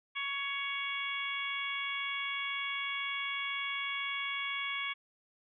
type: harmonic tone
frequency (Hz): 558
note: C#5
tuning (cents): +11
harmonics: 2 / 3 / 4 / 5 / 6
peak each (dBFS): -41 / -44 / -36 / -43 / -41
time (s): 0.15-4.94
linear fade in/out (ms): 20
effects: none